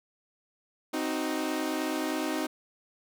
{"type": "chord", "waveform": "sawtooth", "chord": "C diminished", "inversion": "none", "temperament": "equal with one note detuned", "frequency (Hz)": [261.6, 311.1, 374.1], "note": ["C4", "Eb4", "Gb4"], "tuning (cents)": [0, 0, 19], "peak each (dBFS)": [-30, -27, -33], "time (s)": [0.93, 2.47], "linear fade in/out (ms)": 10, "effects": []}